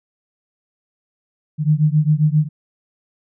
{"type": "beating tone pair", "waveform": "sine", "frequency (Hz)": [149.2, 156.7], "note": ["D3", "D#3"], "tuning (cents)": [28, 13], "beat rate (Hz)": 7.5, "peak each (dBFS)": [-15, -16], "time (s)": [1.58, 2.49], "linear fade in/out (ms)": 50, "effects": []}